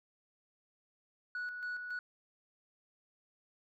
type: tone with tremolo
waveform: sine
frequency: 1470 Hz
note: F#6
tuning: 12 cents flat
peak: -34 dBFS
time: 1.35-1.99 s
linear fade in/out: 2 ms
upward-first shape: square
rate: 3.6 Hz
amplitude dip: 50%
effects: tanh soft clip ceiling -35 dBFS